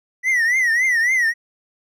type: tone with vibrato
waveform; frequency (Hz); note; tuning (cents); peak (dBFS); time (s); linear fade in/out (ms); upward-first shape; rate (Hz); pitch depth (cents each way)
triangle; 1947; B6; -25; -13; 0.23-1.34; 50; triangle; 3.6; 160
effects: none